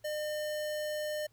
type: tone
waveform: square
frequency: 605 Hz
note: D#5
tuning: 49 cents flat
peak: -34 dBFS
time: 0.04-1.27 s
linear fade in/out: 10 ms
effects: added 113 Hz sine -67 dBFS peak until 1.32 s + pink hiss -71 dBFS RMS until 1.32 s